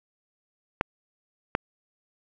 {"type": "clicks", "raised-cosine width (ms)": 0.5, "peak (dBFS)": -7, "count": 2, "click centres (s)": [0.811, 1.551], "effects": []}